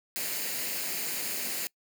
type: noise with comb filter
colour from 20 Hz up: white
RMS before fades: -33 dBFS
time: 0.16-1.67 s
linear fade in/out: 0 ms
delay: 0.43 ms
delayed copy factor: +0.5
effects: noise-tail reverb RT60 0.1 s tail -24 dB re dry + high-pass 200 Hz 12 dB/octave